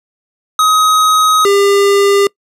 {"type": "tone pair in turn", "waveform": "square", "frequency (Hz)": [1263, 400.6], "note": ["D#6", "G4"], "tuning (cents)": [26, 38], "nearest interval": "octave + minor sixth", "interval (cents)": 1988, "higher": "first", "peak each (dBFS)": -8, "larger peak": "neither", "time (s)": [[0.59, 1.45], [1.45, 2.27]], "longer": "first", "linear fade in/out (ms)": 2, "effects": ["noise-tail reverb RT60 0.1 s tail -24 dB re dry", "low-pass 11000 Hz 12 dB/octave"]}